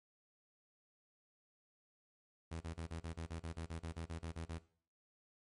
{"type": "tone bursts", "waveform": "sawtooth", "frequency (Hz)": 82.41, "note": "E2", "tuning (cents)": 0, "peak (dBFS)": -38, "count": 16, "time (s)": [2.51, 4.585], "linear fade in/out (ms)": 10, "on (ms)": 95, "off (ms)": 37, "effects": ["noise-tail reverb RT60 0.5 s tail -18 dB re dry", "MP3 48 kbps"]}